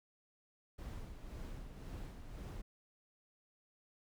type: noise with tremolo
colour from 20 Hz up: brown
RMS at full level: -45 dBFS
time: 0.78-2.62 s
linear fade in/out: 10 ms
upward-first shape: sine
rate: 1.9 Hz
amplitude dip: 50%
effects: none